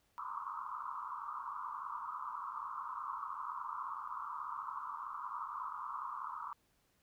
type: band-pass noise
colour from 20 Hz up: pink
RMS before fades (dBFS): -43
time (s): 0.18-6.53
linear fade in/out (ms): 0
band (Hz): 950 to 1300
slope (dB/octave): 96
effects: pink hiss -75 dBFS RMS until 7.02 s